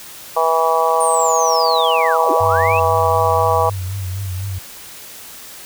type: harmonic tone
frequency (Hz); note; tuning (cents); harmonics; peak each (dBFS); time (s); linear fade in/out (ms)
162.8; E3; -21; 3 / 4 / 5 / 6 / 7; -19 / -19 / -19 / -19 / -19; 0.36-3.7; 10
type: linear two-way sweep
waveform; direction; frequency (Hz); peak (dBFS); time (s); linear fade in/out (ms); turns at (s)
sine; down then up; 9060 to 272.5 to 2732; -20; 1-2.8; 10; 2.31
type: tone with vibrato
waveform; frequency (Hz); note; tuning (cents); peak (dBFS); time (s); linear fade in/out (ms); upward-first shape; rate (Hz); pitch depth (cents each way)
sine; 95.1; F#2; +48; -21; 2.4-4.59; 10; triangle; 4; 94
effects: white hiss -36 dBFS RMS until 5.65 s